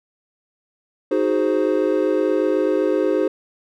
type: chord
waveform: triangle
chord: Ab dominant seventh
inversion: second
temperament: equal with one note detuned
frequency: 311.1 / 370 / 418 / 523.3 Hz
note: Eb4 / Gb4 / Ab4 / C5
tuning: 0 / 0 / +11 / 0 cents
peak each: -20 dBFS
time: 1.11-3.28 s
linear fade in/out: 5 ms
effects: none